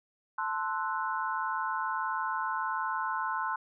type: chord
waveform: sine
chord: F# half-diminished seventh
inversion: first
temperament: equal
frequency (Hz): 880 / 1046.5 / 1318.5 / 1480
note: A5 / C6 / E6 / F#6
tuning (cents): 0 / 0 / 0 / 0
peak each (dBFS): -35 / -33 / -38 / -36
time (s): 0.38-3.56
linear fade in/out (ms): 5
effects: none